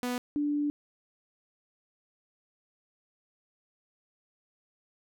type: tone pair in turn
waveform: sawtooth / sine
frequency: 246.9 / 292.6 Hz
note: B3 / D4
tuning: 0 / -6 cents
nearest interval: minor third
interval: 294 cents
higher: second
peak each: -26 dBFS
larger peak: neither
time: 0.03-0.18 / 0.36-0.7 s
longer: second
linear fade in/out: 0 ms
effects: none